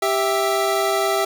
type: tone pair together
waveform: 25% pulse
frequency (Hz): 393 / 659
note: G4 / E5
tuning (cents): +4 / -1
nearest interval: major sixth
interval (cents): 895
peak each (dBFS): -17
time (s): 0.02-1.25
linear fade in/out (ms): 5
effects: none